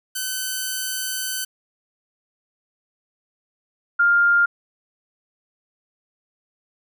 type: tone pair in turn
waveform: 5% pulse / sine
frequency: 1520 / 1402.4 Hz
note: F#6 / F6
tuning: +46 / +7 cents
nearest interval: minor second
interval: 139 cents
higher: first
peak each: -13 dBFS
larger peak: neither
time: 0.15-1.45 / 3.99-4.46 s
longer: first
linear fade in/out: 10 ms
effects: none